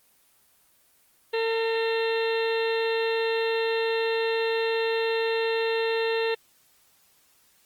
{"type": "harmonic tone with a mistuned harmonic", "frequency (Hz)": 452.9, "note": "A#4", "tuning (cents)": -50, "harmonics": [1, 2, 3, 4, 5, 6, 7, 8, 9], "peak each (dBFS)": [-24, -34, -41, -34, -43, -34, -43, -38, -39], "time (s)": [1.33, 6.35], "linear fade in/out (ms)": 10, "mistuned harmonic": 5, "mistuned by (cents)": -110, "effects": ["white hiss -62 dBFS RMS until 7.65 s", "Opus 24 kbps"]}